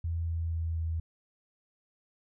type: tone with pitch steps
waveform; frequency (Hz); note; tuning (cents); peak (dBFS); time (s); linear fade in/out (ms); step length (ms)
sine; 83.4 / 82.78 / 82.16 / 81.54; E2 / E2 / E2 / E2; +21 / +8 / -5 / -18; -29; 0.04-1; 5; 240
effects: none